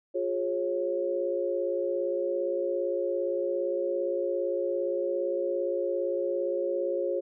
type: tone cluster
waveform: sine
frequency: 354.7 / 412.2 / 546 Hz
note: F4 / G#4 / C#5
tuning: +27 / -13 / -26 cents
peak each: -31 / -33 / -29 dBFS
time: 0.14-7.21 s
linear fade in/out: 20 ms
effects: none